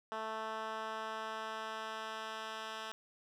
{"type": "tone with band-pass filter sweep", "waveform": "10% pulse", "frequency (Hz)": 220, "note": "A3", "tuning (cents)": 0, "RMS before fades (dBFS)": -42, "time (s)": [0.12, 2.92], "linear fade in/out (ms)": 0, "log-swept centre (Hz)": [1100, 2400], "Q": 0.84, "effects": []}